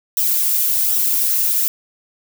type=noise with flanger; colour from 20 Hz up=violet; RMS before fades=-17 dBFS; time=0.17-1.68 s; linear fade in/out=0 ms; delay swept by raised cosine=0.44 to 2.64 ms; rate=1.3 Hz; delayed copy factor=-0.5; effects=none